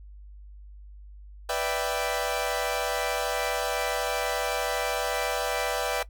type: chord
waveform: sawtooth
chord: E minor seventh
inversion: second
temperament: equal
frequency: 493.9 / 587.3 / 659.3 / 784 Hz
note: B4 / D5 / E5 / G5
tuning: 0 / 0 / 0 / 0 cents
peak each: -28 dBFS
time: 1.49-6.03 s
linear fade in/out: 5 ms
effects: noise-tail reverb RT60 0.1 s tail -18 dB re dry + added 50 Hz sine -43 dBFS peak until 6.09 s